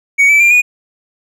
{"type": "tone with pitch steps", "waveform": "triangle", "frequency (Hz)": [2242, 2312, 2384, 2458], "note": ["C#7", "D7", "D7", "D#7"], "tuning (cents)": [19, -28, 25, -22], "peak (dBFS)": -4, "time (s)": [0.18, 0.62], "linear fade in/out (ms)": 20, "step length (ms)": 110, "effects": []}